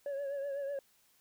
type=tone with vibrato; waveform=sine; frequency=559 Hz; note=C#5; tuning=14 cents sharp; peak=-32 dBFS; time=0.06-0.79 s; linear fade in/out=2 ms; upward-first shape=triangle; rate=8 Hz; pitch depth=56 cents each way; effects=tanh soft clip ceiling -34 dBFS + white hiss -69 dBFS RMS until 1.2 s